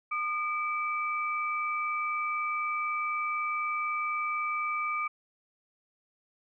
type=tone pair together; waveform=sine; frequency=1218 / 2312 Hz; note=D#6 / D7; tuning=-37 / -28 cents; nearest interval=major seventh; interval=1109 cents; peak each=-30 / -33 dBFS; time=0.11-5.08 s; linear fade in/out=10 ms; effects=none